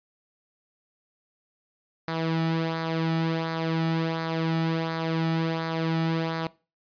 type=tone with flanger; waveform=sawtooth; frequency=163.1 Hz; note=E3; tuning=18 cents flat; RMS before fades=-27 dBFS; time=2.08-6.47 s; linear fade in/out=0 ms; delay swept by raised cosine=0.33 to 1.93 ms; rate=1.4 Hz; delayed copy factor=-0.55; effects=noise-tail reverb RT60 0.3 s tail -20 dB re dry + resampled to 11025 Hz

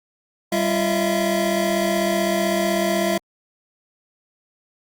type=tone cluster; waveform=square; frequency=196.2 / 342.2 / 644 / 680 Hz; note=G3 / F4 / E5 / F5; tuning=+2 / -35 / -41 / -46 cents; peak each=-25 dBFS; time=0.52-3.18 s; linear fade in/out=5 ms; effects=Opus 48 kbps

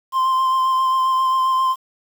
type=tone with vibrato; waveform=triangle; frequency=1045 Hz; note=C6; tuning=2 cents flat; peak=-13 dBFS; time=0.12-1.76 s; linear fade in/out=50 ms; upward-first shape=sine; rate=7.5 Hz; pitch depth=16 cents each way; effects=7-bit

